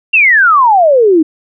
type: exponential sweep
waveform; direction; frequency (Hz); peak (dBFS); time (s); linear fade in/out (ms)
sine; down; 2794 to 301.7; -4; 0.13-1.23; 10
effects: none